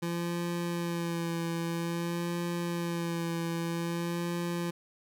25% pulse tone with vibrato, 170.1 Hz, F3, 45 cents flat, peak -27 dBFS, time 0.02-4.71 s, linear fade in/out 10 ms, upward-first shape sine, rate 0.51 Hz, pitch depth 26 cents each way, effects none

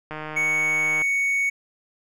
click train, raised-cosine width 0.5 ms, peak -18 dBFS, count 141, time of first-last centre 0.11-1.019 s, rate 154 Hz
triangle tone, 2226 Hz, C#7, 7 cents sharp, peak -18 dBFS, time 0.36-1.5 s, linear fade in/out 10 ms
effects none

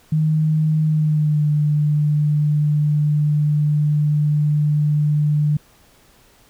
sine tone with pitch glide, 155.56 to 149.22 Hz, D#3 to D3, 0 to +28 cents, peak -14 dBFS, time 0.12-5.57 s, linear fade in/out 5 ms, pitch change -72 cents, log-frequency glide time 0.85-1.47 s, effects pink hiss -53 dBFS RMS until 6.49 s

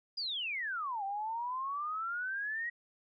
sine exponential two-way sweep, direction down then up, 4978 to 774 to 1922 Hz, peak -34 dBFS, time 0.17-2.7 s, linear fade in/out 10 ms, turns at 1.04 s, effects none

